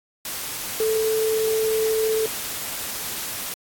sine tone in noise, 440 Hz, A4, in tune, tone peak -19 dBFS, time 0.8-2.26 s, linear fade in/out 2 ms, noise white, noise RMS -30 dBFS, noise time 0.25-3.54 s, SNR +8 dB, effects AAC 64 kbps

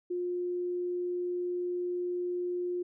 sine tone, 355.6 Hz, F4, 31 cents sharp, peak -30 dBFS, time 0.1-2.83 s, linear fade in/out 10 ms, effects none

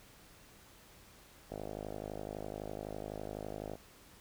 5% pulse tone with low-pass filter, 51.91 Hz, G#1, in tune, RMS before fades -43 dBFS, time 1.5-3.76 s, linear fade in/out 10 ms, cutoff 690 Hz, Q 2.4, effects pink hiss -59 dBFS RMS until 4.2 s

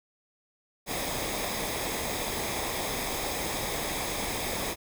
pink noise with comb filter, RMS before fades -32 dBFS, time 0.86-4.76 s, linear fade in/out 50 ms, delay 0.69 ms, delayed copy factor -0.55, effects none

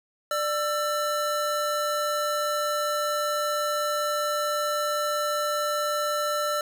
square tone pair together, 593 / 1337.4 Hz, D5 / E6, +17 / +25 cents, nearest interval octave + major second, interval 1408 cents, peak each -28 dBFS, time 0.31-6.61 s, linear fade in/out 2 ms, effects none

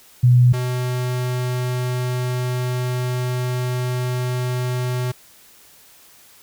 sine / square tone pair in turn, 123.47 / 125.19 Hz, B2 / B2, 0 / +24 cents, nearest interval unison, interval 24 cents, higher second, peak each -9 / -21 dBFS, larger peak first, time 0.23-0.53 / 0.53-5.12 s, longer second, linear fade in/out 10 ms, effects white hiss -49 dBFS RMS until 6.42 s

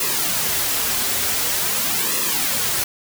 white noise with flanger, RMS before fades -21 dBFS, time 0-2.84 s, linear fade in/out 5 ms, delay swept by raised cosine 1.3 to 6.3 ms, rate 0.46 Hz, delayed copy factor -0.65, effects none

